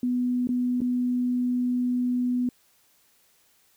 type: tone with dropouts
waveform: sine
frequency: 247.6 Hz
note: B3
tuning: 5 cents sharp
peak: -22 dBFS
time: 0.03-2.49 s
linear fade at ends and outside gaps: 2 ms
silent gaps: 0.472-0.49 / 0.806-0.816 s
effects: white hiss -63 dBFS RMS until 3.76 s

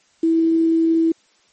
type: tone with quantisation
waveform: sine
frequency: 327.3 Hz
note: E4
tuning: 12 cents flat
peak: -13 dBFS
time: 0.23-1.12 s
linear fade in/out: 5 ms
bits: 7
effects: white hiss -58 dBFS RMS until 1.52 s + MP3 32 kbps

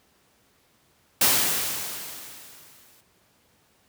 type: noise with exponential decay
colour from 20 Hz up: white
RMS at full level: -18 dBFS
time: 1.21-3.01 s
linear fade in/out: 5 ms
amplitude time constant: 390 ms
effects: pink hiss -63 dBFS RMS until 3.88 s + high-pass 80 Hz 12 dB/octave

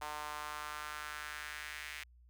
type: tone with high-pass filter sweep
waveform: sawtooth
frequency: 150 Hz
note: D3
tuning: 37 cents sharp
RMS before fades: -44 dBFS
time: 0.01-2.04 s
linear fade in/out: 10 ms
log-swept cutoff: 890 to 2100 Hz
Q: 2.5
effects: added 60 Hz sine -59 dBFS peak until 2.29 s

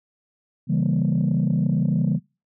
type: chord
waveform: sine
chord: C# diminished seventh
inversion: none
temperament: equal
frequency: 138.59 / 164.81 / 196 / 233.1 Hz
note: C#3 / E3 / G3 / Bb3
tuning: 0 / 0 / 0 / 0 cents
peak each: -22 / -21 / -23 / -25 dBFS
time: 0.67-2.2 s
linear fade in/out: 50 ms
effects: noise-tail reverb RT60 0.3 s tail -26 dB re dry + tanh soft clip ceiling -13 dBFS

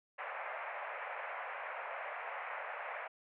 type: band-pass noise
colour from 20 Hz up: pink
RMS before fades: -43 dBFS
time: 0.18-3.08 s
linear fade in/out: 10 ms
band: 550 to 2400 Hz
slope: 48 dB/octave
effects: none

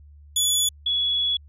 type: tone pair in turn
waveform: 20% pulse / sine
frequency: 3424 / 3381 Hz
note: A7 / G#7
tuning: -48 / +30 cents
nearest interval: unison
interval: 22 cents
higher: first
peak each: -13 / -20 dBFS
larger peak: first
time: 0.36-0.69 / 0.86-1.37 s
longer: second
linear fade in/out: 5 ms
effects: added 73 Hz sine -45 dBFS peak until 1.48 s

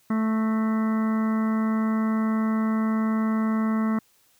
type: harmonic tone with a mistuned harmonic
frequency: 219.8 Hz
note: A3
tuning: 2 cents flat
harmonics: 1 / 2 / 3 / 4 / 5 / 6 / 7 / 8 / 9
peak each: -21 / -38 / -38 / -42 / -35 / -37 / -47 / -45 / -43 dBFS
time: 0.1-3.99 s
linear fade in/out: 5 ms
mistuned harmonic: 8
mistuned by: +63 cents
effects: white hiss -62 dBFS RMS until 4.39 s

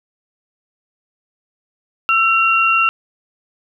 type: tone pair together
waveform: sine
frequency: 1332 / 2753 Hz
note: E6 / F7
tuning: +18 / -25 cents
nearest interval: octave + minor second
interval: 1257 cents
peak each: -14 dBFS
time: 2.09-2.89 s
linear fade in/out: 0 ms
effects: none

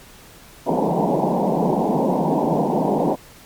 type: band-pass noise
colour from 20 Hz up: pink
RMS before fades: -19 dBFS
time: 0.66-3.16 s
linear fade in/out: 20 ms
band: 150 to 970 Hz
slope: 96 dB/octave
effects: pink hiss -45 dBFS RMS until 3.45 s + MP3 96 kbps

